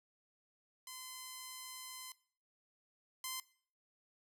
5% pulse tone pair in turn, 1028 / 1035.2 Hz, C6 / C6, -31 / -19 cents, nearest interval unison, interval 12 cents, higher second, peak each -35 / -28 dBFS, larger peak second, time 0.87-2.12 / 3.24-3.4 s, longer first, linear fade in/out 2 ms, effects noise-tail reverb RT60 0.5 s tail -20 dB re dry

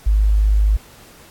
sine tone, 51.91 Hz, G#1, in tune, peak -11 dBFS, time 0.06-0.77 s, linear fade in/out 10 ms, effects pink hiss -45 dBFS RMS until 1.3 s + AAC 64 kbps

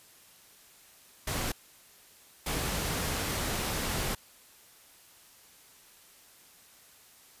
pink noise bursts at uneven times, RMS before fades -32 dBFS, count 2, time 1.27-1.52 / 2.46-4.15 s, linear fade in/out 5 ms, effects white hiss -57 dBFS RMS until 7.4 s + resampled to 32000 Hz

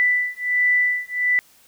sine beating tone pair, 1982 / 1983.4 Hz, B6 / B6, +6 / +7 cents, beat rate 1.4 Hz, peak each -20 dBFS, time 0-1.39 s, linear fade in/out 0 ms, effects white hiss -54 dBFS RMS until 1.67 s

